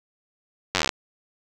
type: slowing click train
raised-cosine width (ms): 0.2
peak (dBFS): -3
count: 12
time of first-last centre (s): 0.75-0.892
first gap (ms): 10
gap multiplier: 1.05
effects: none

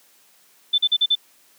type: tone bursts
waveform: sine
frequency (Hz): 3528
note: A7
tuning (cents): +4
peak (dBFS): -14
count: 5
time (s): 0.73-1.154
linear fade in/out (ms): 10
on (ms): 52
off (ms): 41
effects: white hiss -56 dBFS RMS until 1.58 s + high-pass 200 Hz 12 dB/octave

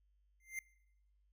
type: tone with exponential growth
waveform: square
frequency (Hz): 2093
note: C7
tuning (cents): 0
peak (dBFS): -37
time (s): 0.4-0.59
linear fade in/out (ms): 2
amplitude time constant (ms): 40
effects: noise-tail reverb RT60 0.8 s tail -22 dB re dry + added 50 Hz sine -70 dBFS peak until 1.32 s

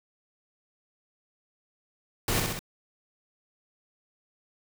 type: noise with echo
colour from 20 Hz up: pink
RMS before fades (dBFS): -27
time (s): 2.28-2.4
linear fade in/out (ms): 2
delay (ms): 64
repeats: 3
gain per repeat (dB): -3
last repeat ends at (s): 2.592
effects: none

